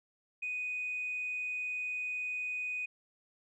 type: tone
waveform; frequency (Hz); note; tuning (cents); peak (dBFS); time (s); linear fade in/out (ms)
sine; 2489; D#7; 0; -33; 0.42-2.86; 10
effects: tanh soft clip ceiling -29 dBFS